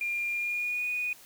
triangle tone with pitch glide, 2400 to 2470 Hz, D7 to D#7, +37 to -13 cents, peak -25 dBFS, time 0.01-1.13 s, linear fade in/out 2 ms, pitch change +50 cents, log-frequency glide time 0.33-0.87 s, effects tanh soft clip ceiling -26 dBFS + white hiss -53 dBFS RMS until 1.25 s

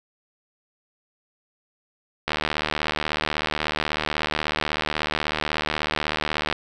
click train, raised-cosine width 0.3 ms, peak -7 dBFS, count 325, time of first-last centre 2.28-6.526 s, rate 76.3 Hz, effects none

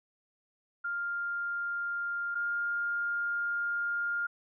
sine tone pair in turn, 1400 / 1408.1 Hz, F6 / F6, +4 / +14 cents, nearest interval unison, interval 10 cents, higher second, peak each -31 / -29 dBFS, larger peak second, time 0.84-2.35 / 2.35-4.27 s, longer second, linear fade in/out 10 ms, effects none

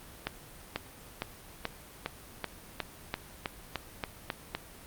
accelerating click train, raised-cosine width 0.3 ms, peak -15 dBFS, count 13, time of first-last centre 0.27-4.55 s, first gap 490 ms, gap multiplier 0.94, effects pink hiss -50 dBFS RMS until 4.86 s + Opus 32 kbps

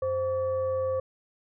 sine tone with frequency modulation, 523.3 Hz, C5, in tune, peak -25 dBFS, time 0.02-1 s, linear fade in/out 5 ms, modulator 617 Hz, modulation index 0.43, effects none

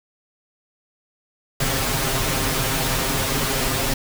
pink noise with comb filter, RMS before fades -22 dBFS, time 1.6-3.94 s, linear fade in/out 5 ms, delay 7.5 ms, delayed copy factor +0.85, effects none

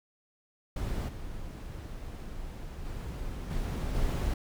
brown noise with level steps, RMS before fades -32 / -40 / -37 / -32 / -29 dBFS, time 0.76-4.34 s, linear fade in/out 5 ms, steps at 1.08 / 2.85 / 3.5 / 3.94 s, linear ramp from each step 10 ms, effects none

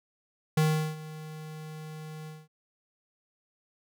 square tone with ADSR envelope, 155.56 Hz, D#3, in tune, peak -21 dBFS, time 0.57-2.48 s, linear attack 6 ms, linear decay 380 ms, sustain -19 dB, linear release 210 ms, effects none

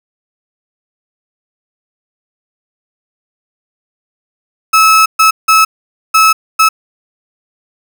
35% pulse tone bursts at uneven times, 1298 Hz, E6, 27 cents flat, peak -3 dBFS, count 5, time 4.73-5.06 / 5.19-5.31 / 5.48-5.65 / 6.14-6.33 / 6.59-6.69 s, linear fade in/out 10 ms, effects none

